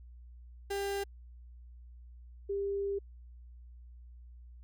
35% pulse / sine tone pair in turn, 398.4 / 398.4 Hz, G4 / G4, +28 / +28 cents, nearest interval unison, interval 0 cents, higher neither, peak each -31 / -31 dBFS, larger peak neither, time 0.7-1.04 / 2.49-2.99 s, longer second, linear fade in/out 10 ms, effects added 60 Hz sine -49 dBFS peak until 4.63 s

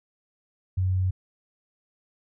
sine tone, 93 Hz, F#2, 9 cents sharp, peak -21 dBFS, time 0.77-1.11 s, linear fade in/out 10 ms, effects none

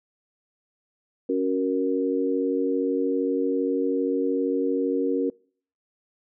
sine chord, F# major, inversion second, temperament equal with one note detuned, 277.2 / 370 / 467.5 Hz, C#4 / F#4 / A#4, 0 / 0 / +5 cents, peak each -25 / -27 / -25 dBFS, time 1.29-5.3 s, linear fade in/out 5 ms, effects noise-tail reverb RT60 0.5 s tail -26 dB re dry

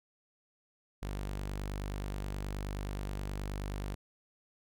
sawtooth tone, 49.45 Hz, G1, 16 cents sharp, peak -32 dBFS, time 1.02-3.95 s, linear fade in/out 10 ms, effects none

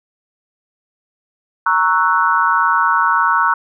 sine chord, F# dominant seventh, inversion first, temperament equal, 932.3 / 1108.7 / 1318.5 / 1480 Hz, A#5 / C#6 / E6 / F#6, 0 / 0 / 0 / 0 cents, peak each -17 dBFS, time 1.66-3.54 s, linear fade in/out 5 ms, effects none

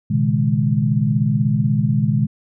sine tone cluster, 118.8 / 134.8 / 155.4 / 207.9 Hz, A#2 / C#3 / D#3 / G#3, +33 / -48 / -2 / +2 cents, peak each -20 dBFS, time 0.1-2.27 s, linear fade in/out 10 ms, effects none

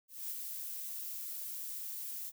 violet noise with ADSR envelope, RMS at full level -39 dBFS, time 0.08-2.32 s, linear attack 220 ms, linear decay 30 ms, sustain -3 dB, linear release 43 ms, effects none

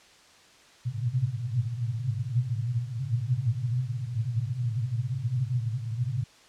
white band-pass noise, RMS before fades -29 dBFS, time 0.85-6.24 s, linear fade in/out 10 ms, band 110 to 130 Hz, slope 96 dB/octave, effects white hiss -55 dBFS RMS until 6.48 s + low-pass 6000 Hz 12 dB/octave

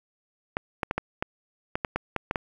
clicks, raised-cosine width 0.5 ms, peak -11 dBFS, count 11, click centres 0.569 / 0.832 / 0.911 / 0.98 / 1.225 / 1.755 / 1.848 / 1.96 / 2.163 / 2.311 / 2.358 s, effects 8-bit

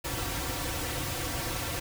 pink noise with comb filter, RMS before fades -33 dBFS, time 0.04-1.8 s, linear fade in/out 10 ms, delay 4.8 ms, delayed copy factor -1, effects none

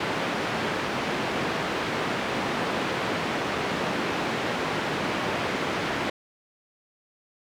pink band-pass noise, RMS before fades -28 dBFS, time 0-6.1 s, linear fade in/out 5 ms, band 200 to 2800 Hz, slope 12 dB/octave, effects none

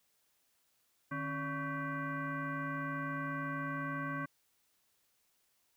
sine tone with frequency modulation, 698.5 Hz, F5, in tune, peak -35 dBFS, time 1.11-4.26 s, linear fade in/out 10 ms, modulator 425 Hz, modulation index 2.5, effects white hiss -75 dBFS RMS until 5.76 s

